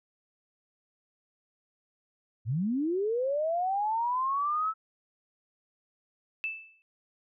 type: linear sweep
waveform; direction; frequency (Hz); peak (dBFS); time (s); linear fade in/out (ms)
sine; up; 98 to 1318.5; -26; 2.45-4.74; 50
type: tone with exponential decay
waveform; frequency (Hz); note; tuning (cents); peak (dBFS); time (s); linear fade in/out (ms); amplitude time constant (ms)
sine; 2637; E7; 0; -27; 6.44-6.82; 0; 82
effects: none